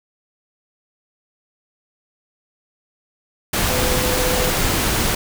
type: tone in noise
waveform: sine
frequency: 503 Hz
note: B4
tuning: 32 cents sharp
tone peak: -23 dBFS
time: 3.7-4.5 s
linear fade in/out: 5 ms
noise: pink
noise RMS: -19 dBFS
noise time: 3.53-5.15 s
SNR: -7 dB
effects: none